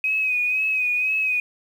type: tone with vibrato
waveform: sine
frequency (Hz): 2518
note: D#7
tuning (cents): +20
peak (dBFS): -19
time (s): 0.04-1.4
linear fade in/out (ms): 2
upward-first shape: sine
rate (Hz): 2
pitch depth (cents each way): 44
effects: 8-bit